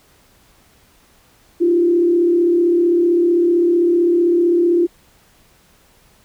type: tone with frequency modulation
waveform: sine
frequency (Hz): 345.3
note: F4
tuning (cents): -20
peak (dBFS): -11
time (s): 1.6-4.87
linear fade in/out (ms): 20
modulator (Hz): 35.6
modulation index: 0.51
effects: pink hiss -53 dBFS RMS until 6.24 s